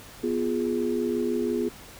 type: chord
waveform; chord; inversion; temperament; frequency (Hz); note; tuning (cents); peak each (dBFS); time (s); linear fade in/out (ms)
sine; F diminished; second; equal; 246.9 / 349.2 / 415.3; Cb4 / F4 / Ab4; 0 / 0 / 0; -28; 0.23-1.69; 10
effects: pink hiss -46 dBFS RMS until 1.99 s